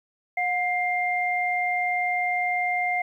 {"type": "tone pair together", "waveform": "sine", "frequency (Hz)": [721.7, 2100], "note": ["F#5", "C7"], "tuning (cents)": [-43, 6], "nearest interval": "octave + tritone", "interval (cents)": 1849, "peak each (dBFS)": -25, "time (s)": [0.37, 3.02], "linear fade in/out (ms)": 5, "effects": ["10-bit"]}